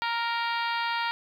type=harmonic tone; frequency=466.2 Hz; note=A#4; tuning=in tune; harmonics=2 / 3 / 4 / 5 / 6 / 7 / 8 / 9 / 10; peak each=-29 / -33 / -35 / -37 / -39 / -40 / -41 / -42 / -43 dBFS; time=0.02-1.11 s; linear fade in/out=0 ms; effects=10-bit